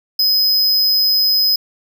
square tone, 5050 Hz, D#8, 25 cents sharp, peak -12 dBFS, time 0.19-1.56 s, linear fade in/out 5 ms, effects none

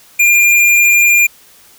square tone, 2402 Hz, D7, 38 cents sharp, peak -7 dBFS, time 0.19-1.27 s, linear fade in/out 10 ms, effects white hiss -44 dBFS RMS until 1.78 s

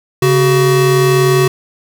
square tone pair together, 138.59 / 375.7 Hz, C#3 / F#4, 0 / +26 cents, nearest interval octave + perfect fourth, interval 1726 cents, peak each -13 / -11 dBFS, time 0.22-1.48 s, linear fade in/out 5 ms, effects none

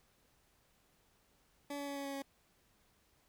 20% pulse tone with pitch steps, 285.7 / 283.6 / 281.4 / 279.3 / 277.2 / 275.2 Hz, D4 / C#4 / C#4 / C#4 / C#4 / C#4, -48 / +40 / +26 / +13 / 0 / -12 cents, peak -35 dBFS, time 1.7-2.222 s, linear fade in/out 5 ms, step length 87 ms, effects pink hiss -72 dBFS RMS until 3.28 s

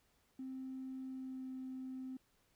triangle tone with pitch glide, 262 to 259.9 Hz, C4 to C4, +2 to -11 cents, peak -39 dBFS, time 0.39-2.17 s, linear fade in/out 5 ms, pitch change -13 cents, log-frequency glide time 1.06-1.49 s, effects tanh soft clip ceiling -40 dBFS + pink hiss -75 dBFS RMS until 2.55 s

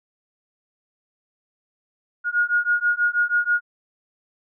sine beating tone pair, 1433 / 1439.2 Hz, F6 / F#6, +44 / -48 cents, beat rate 6.2 Hz, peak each -21 dBFS, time 2.24-3.61 s, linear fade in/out 50 ms, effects none

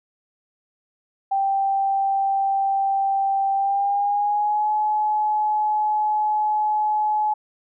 sine tone with pitch glide, 784 to 850 Hz, G5 to G#5, 0 to +40 cents, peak -18 dBFS, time 1.31-7.34 s, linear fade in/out 10 ms, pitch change +140 cents, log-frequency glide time 3.54-4.7 s, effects none

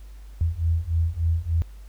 sine beating tone pair, 81 / 84.4 Hz, E2 / E2, -30 / +41 cents, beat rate 3.4 Hz, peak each -24 / -23 dBFS, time 0.41-1.62 s, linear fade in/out 0 ms, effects added 50 Hz sine -39 dBFS peak until 1.88 s + pink hiss -58 dBFS RMS until 1.88 s

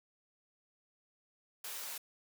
white high-pass noise, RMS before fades -43 dBFS, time 1.64-1.98 s, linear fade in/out 5 ms, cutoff 530 Hz, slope 12 dB/octave, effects none

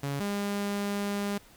sawtooth tone pair in turn, 140.6 / 202.4 Hz, C#3 / G#3, +25 / -44 cents, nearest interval tritone, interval 631 cents, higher second, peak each -26 / -25 dBFS, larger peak second, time 0.03-0.2 / 0.2-1.38 s, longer second, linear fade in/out 5 ms, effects pink hiss -56 dBFS RMS until 1.56 s

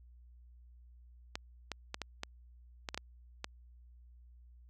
clicks, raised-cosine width 0.2 ms, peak -20 dBFS, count 9, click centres 1.355 / 1.717 / 1.944 / 2.017 / 2.234 / 2.888 / 2.945 / 2.976 / 3.444 s, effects added 60 Hz sine -55 dBFS peak until 4.69 s

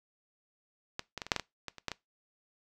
clicks, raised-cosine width 0.2 ms, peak -17 / -20 / -19 / -24 / -6 / -12 / -18 / -20 / -28 / -15 / -18 dBFS, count 11, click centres 0.994 / 1.177 / 1.218 / 1.266 / 1.318 / 1.363 / 1.397 / 1.683 / 1.783 / 1.883 / 1.917 s, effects noise-tail reverb RT60 0.2 s tail -21 dB re dry

